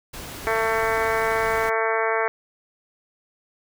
pink noise, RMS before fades -36 dBFS, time 0.13-1.7 s, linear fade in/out 10 ms
harmonic tone, 223.6 Hz, A3, 28 cents sharp, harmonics 2 / 3 / 4 / 5 / 6 / 7 / 8 / 9 / 10, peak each -25 / -27 / -28 / -29 / -30 / -30 / -31 / -32 / -32 dBFS, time 0.47-2.28 s, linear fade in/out 0 ms
effects none

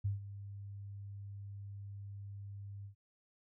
sine tone with ADSR envelope, 100 Hz, G2, 35 cents sharp, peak -30 dBFS, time 0.04-2.95 s, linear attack 14 ms, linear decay 140 ms, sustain -14 dB, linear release 100 ms, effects none

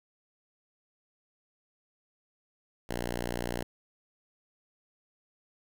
5% pulse tone, 60 Hz, B1, 49 cents flat, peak -21 dBFS, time 2.89-3.63 s, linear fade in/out 5 ms, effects none

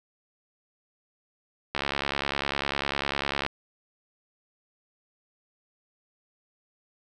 click train, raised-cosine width 0.3 ms, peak -11 dBFS, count 121, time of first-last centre 1.75-3.464 s, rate 70 Hz, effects none

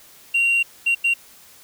sine tone bursts at uneven times, 2757 Hz, F7, 23 cents flat, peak -13 dBFS, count 3, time 0.34-0.63 / 0.86-0.95 / 1.04-1.14 s, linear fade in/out 10 ms, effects tanh soft clip ceiling -14 dBFS + white hiss -48 dBFS RMS until 1.63 s

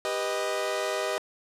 sawtooth chord, G augmented, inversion none, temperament equal with one note detuned, 395 / 493.9 / 622.3 Hz, G4 / B4 / D#5, +13 / 0 / 0 cents, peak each -29 / -29 / -26 dBFS, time 0.05-1.18 s, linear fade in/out 0 ms, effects low-pass 10000 Hz 12 dB/octave

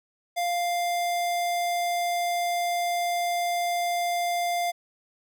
square tone, 698.5 Hz, F5, in tune, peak -25 dBFS, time 0.36-4.72 s, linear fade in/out 20 ms, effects none

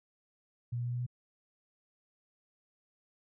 sine tone with pitch steps, 120 / 120.76 / 121.53 / 122.31 / 123.09 Hz, B2 / B2 / B2 / B2 / B2, -49 / -38 / -27 / -16 / -5 cents, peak -32 dBFS, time 0.72-1.065 s, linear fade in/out 10 ms, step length 69 ms, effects none

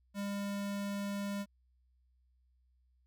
square tone, 201 Hz, G3, 44 cents sharp, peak -36 dBFS, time 0.14-1.46 s, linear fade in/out 50 ms, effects added 62 Hz sine -68 dBFS peak until 3.06 s

